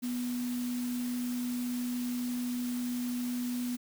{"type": "tone in noise", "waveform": "sine", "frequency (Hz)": 245.4, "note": "B3", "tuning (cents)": -11, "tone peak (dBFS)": -31, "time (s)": [0.02, 3.77], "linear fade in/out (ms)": 20, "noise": "white", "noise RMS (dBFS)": -45, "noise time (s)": [0.02, 3.77], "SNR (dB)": 11, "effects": []}